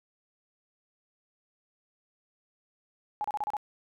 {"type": "tone bursts", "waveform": "sine", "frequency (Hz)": 839, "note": "G#5", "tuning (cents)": 17, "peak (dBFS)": -28, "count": 6, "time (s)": [3.21, 3.568], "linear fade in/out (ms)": 0, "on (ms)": 33, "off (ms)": 32, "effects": []}